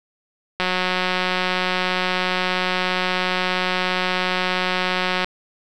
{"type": "click train", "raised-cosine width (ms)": 0.3, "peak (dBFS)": -5, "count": 851, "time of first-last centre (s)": [0.6, 5.245], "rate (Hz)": 183, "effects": []}